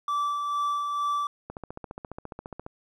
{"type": "tone with tremolo", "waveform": "triangle", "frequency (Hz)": 1162, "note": "D6", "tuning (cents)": -19, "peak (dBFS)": -22, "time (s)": [0.08, 1.27], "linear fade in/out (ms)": 2, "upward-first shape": "sine", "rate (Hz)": 2.2, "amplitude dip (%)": 35}
{"type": "click train", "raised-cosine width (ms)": 1, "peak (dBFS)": -23, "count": 18, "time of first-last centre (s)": [1.5, 2.664], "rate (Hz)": 14.6}
{"effects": []}